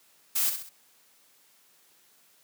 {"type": "noise with echo", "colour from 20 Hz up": "blue", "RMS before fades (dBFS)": -26, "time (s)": [0.35, 0.5], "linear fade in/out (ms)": 10, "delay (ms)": 65, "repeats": 3, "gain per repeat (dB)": -7, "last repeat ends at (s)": 0.695, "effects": ["white hiss -62 dBFS RMS until 2.43 s", "high-pass 150 Hz 12 dB/octave"]}